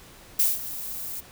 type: noise with ADSR envelope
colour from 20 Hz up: violet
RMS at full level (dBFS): -19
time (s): 0.39-1.21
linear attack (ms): 8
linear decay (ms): 180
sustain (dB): -15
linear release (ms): 16
effects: pink hiss -49 dBFS RMS until 1.31 s